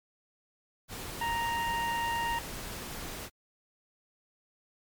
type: noise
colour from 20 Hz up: pink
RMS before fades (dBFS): -40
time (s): 0.88-3.3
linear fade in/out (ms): 50
type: harmonic tone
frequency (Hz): 932.3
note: A#5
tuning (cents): 0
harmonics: 1 / 2 / 3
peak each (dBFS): -30 / -36 / -40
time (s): 1.21-2.39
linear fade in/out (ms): 5
effects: MP3 96 kbps